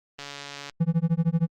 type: click train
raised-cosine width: 0.2 ms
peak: -20 dBFS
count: 73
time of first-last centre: 0.19-0.697 s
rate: 142 Hz
type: tone with tremolo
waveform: triangle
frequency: 165.7 Hz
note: E3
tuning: 9 cents sharp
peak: -15 dBFS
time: 0.8-1.48 s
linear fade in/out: 10 ms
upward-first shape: sine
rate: 13 Hz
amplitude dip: 100%
effects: Opus 32 kbps